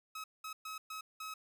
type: tone bursts at uneven times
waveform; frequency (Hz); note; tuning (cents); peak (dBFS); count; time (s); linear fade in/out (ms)
sawtooth; 1280; D#6; +49; -38; 5; 0.15-0.24 / 0.44-0.53 / 0.65-0.78 / 0.9-1.01 / 1.2-1.34; 5
effects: 13-bit